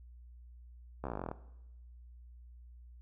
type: slowing click train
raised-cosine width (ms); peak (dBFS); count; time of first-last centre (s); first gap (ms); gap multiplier
1; -24; 15; 1.04-1.314; 14; 1.05
effects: noise-tail reverb RT60 0.9 s tail -17 dB re dry + added 60 Hz sine -51 dBFS peak until 3.01 s